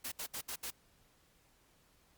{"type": "noise bursts", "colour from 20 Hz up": "white", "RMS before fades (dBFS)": -41, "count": 5, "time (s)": [0.04, 0.707], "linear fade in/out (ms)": 10, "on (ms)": 79, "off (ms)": 68, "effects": ["pink hiss -69 dBFS RMS until 2.17 s", "Opus 48 kbps"]}